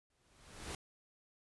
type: noise with exponential growth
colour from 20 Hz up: pink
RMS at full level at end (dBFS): -41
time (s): 0.1-0.75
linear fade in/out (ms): 2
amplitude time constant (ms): 140
effects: resampled to 24000 Hz